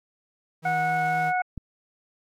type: tone with vibrato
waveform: 45% pulse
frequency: 159.7 Hz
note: D#3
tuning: 45 cents sharp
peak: -32 dBFS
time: 0.62-1.33 s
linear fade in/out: 50 ms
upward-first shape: sine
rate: 4.1 Hz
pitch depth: 14 cents each way
type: harmonic tone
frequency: 732 Hz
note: F#5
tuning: 19 cents flat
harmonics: 1 / 2 / 3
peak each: -23 / -29 / -33 dBFS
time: 0.65-1.42 s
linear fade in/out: 5 ms
type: click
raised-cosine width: 5 ms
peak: -22 dBFS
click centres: 1.577 s
effects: AAC 64 kbps